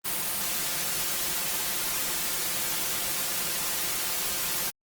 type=noise with comb filter; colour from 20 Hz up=white; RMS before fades=-29 dBFS; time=0.04-4.71 s; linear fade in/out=20 ms; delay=5.7 ms; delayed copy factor=+0.55; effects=Opus 32 kbps